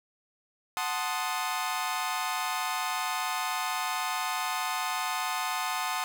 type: chord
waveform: sawtooth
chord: F# diminished seventh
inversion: none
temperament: equal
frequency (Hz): 740 / 880 / 1046.5 / 1244.5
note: F#5 / A5 / C6 / Eb6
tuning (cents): 0 / 0 / 0 / 0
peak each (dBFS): -31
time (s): 0.77-6.04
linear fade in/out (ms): 0
effects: none